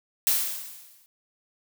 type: noise with exponential decay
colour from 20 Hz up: blue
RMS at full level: -20 dBFS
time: 0.27-1.06 s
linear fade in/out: 0 ms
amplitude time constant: 170 ms
effects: none

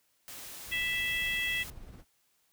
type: noise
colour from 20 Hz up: white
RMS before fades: -45 dBFS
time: 0.28-1.7 s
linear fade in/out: 0 ms
type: noise with tremolo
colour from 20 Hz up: brown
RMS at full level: -47 dBFS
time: 0.65-2.05 s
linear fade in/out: 50 ms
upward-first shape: triangle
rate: 18 Hz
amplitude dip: 40%
type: harmonic tone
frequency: 659.3 Hz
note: E5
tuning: in tune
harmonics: 3 / 4 / 5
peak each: -32 / -34 / -36 dBFS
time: 0.71-1.64 s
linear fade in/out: 20 ms
effects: white hiss -72 dBFS RMS until 2.52 s

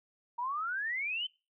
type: exponential sweep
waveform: sine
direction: up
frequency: 931 to 3111 Hz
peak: -32 dBFS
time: 0.38-1.27 s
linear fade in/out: 10 ms
effects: noise-tail reverb RT60 0.3 s tail -23 dB re dry

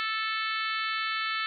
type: harmonic tone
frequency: 439.3 Hz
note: A4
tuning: 3 cents flat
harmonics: 3 / 4 / 5 / 6 / 7 / 8 / 9 / 10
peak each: -32 / -34 / -36 / -38 / -39 / -40 / -41 / -42 dBFS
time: 0-1.46 s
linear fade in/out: 0 ms
effects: none

